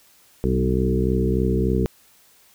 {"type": "harmonic tone with a mistuned harmonic", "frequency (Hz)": 63.4, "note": "B1", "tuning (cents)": 46, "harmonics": [1, 2, 3, 4, 5, 6, 7], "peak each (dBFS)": [-23, -25, -24, -29, -29, -25, -27], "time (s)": [0.44, 1.86], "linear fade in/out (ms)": 0, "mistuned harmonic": 3, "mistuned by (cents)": 28, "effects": ["white hiss -55 dBFS RMS until 2.54 s"]}